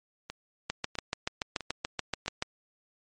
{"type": "two click trains", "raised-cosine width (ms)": 0.2, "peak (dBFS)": [-12, -20], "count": [13, 4], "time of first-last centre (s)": [[0.7, 2.424], [0.3, 2.261]], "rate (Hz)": [6.96, 1.53], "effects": ["MP3 48 kbps"]}